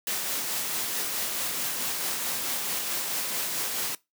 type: noise with tremolo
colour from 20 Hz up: white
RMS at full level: -29 dBFS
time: 0.07-3.95 s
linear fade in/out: 2 ms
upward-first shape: sine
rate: 4.6 Hz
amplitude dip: 25%
effects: noise-tail reverb RT60 0.2 s tail -21 dB re dry + high-pass 150 Hz 12 dB/octave